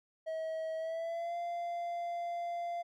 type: tone with pitch glide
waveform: triangle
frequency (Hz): 641 to 691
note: E5 to F5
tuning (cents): -49 to -19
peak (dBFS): -33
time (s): 0.26-2.83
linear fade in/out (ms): 20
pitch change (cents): +130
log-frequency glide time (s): 0.77-1.36
effects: none